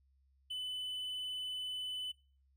triangle tone, 3007 Hz, F#7, 27 cents sharp, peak -36 dBFS, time 0.5-2.12 s, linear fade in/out 10 ms, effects noise-tail reverb RT60 0.4 s tail -21 dB re dry + added 67 Hz sine -68 dBFS peak until 2.56 s

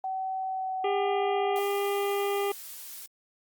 sine tone with pitch glide, 760 to 747.8 Hz, F#5 to F#5, +46 to +18 cents, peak -29 dBFS, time 0.04-1.59 s, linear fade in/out 2 ms, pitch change -28 cents, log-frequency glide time 0.45-1.09 s
harmonic tone, 401.6 Hz, G4, 42 cents sharp, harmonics 1 / 2 / 3 / 5 / 6 / 7 / 8, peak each -27 / -33 / -37 / -41 / -43 / -44 / -45 dBFS, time 0.84-2.52 s, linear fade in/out 5 ms
blue noise, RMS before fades -42 dBFS, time 1.56-3.06 s, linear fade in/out 0 ms
effects Opus 32 kbps

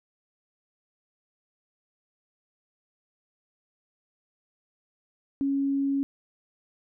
sine tone, 276.5 Hz, C#4, 4 cents flat, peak -23 dBFS, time 5.41-6.03 s, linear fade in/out 0 ms, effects none

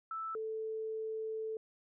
sine tone pair in turn, 1318.5 / 440 Hz, E6 / A4, 0 / 0 cents, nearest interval octave + perfect fifth, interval 1900 cents, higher first, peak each -37 / -36 dBFS, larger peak second, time 0.11-0.35 / 0.35-1.57 s, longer second, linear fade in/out 2 ms, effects none

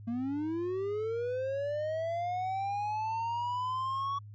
triangle linear sweep, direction up, 226.8 to 1126 Hz, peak -29 dBFS, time 0.07-4.19 s, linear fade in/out 10 ms, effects added 104 Hz sine -45 dBFS peak until 4.34 s + resampled to 16000 Hz

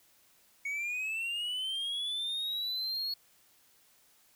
triangle linear sweep, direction up, 2217 to 4360 Hz, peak -31 dBFS, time 0.65-3.14 s, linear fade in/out 5 ms, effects white hiss -65 dBFS RMS until 4.35 s

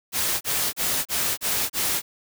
white noise bursts, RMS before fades -24 dBFS, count 6, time 0.12-2.02 s, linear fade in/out 50 ms, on 290 ms, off 32 ms, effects none

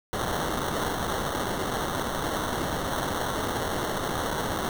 white noise with sample-and-hold, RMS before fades -29 dBFS, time 0.13-4.69 s, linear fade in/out 0 ms, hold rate 2450 Hz, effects none

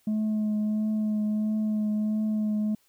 sine tone with vibrato, 213.7 Hz, G#3, 50 cents sharp, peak -21 dBFS, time 0.07-2.75 s, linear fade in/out 5 ms, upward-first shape triangle, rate 1.5 Hz, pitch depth 20 cents each way, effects tanh soft clip ceiling -23 dBFS + white hiss -66 dBFS RMS until 2.88 s

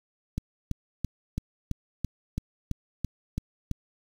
click train, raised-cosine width 5 ms, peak -16 dBFS, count 11, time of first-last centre 0.38-3.713 s, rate 3 Hz, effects 7-bit

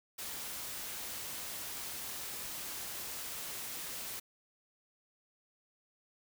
white noise, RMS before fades -42 dBFS, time 0.18-4.2 s, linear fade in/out 10 ms, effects none

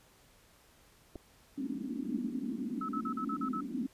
clicks, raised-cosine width 2 ms, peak -32 dBFS, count 2, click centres 1.156 / 1.159 s
pink band-pass noise, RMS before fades -37 dBFS, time 1.57-3.87 s, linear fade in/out 10 ms, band 220 to 290 Hz, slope 48 dB/octave
sine tone bursts, 1300 Hz, E6, 24 cents flat, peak -35 dBFS, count 7, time 2.81-3.608 s, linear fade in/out 5 ms, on 78 ms, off 42 ms
effects pink hiss -63 dBFS RMS until 3.93 s + resampled to 32000 Hz

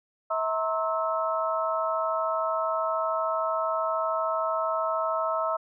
sine tone cluster, 646 / 927 / 1070 / 1303 Hz, E5 / A#5 / C6 / E6, -35 / -10 / +38 / -20 cents, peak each -28 / -34 / -32 / -29 dBFS, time 0.3-5.57 s, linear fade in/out 10 ms, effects none

